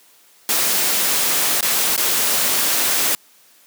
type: noise with dropouts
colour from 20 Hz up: white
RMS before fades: -18 dBFS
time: 0.49-3.15 s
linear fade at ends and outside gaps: 1 ms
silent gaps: 1.609-1.627 / 1.964-1.977 s
effects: white hiss -52 dBFS RMS until 3.66 s + high-pass 200 Hz 12 dB/octave